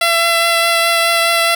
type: tone with vibrato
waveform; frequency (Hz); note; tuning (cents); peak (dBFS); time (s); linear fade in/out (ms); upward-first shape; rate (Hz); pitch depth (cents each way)
10% pulse; 674; E5; +38; -3; 0.01-1.55; 5; triangle; 4.8; 13
effects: none